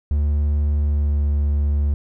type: tone with pitch glide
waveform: triangle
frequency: 73.42 to 72.49 Hz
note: D2 to D2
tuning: 0 to -22 cents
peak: -14 dBFS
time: 0.11-1.94 s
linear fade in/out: 0 ms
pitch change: -22 cents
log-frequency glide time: 0.79-1.24 s
effects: none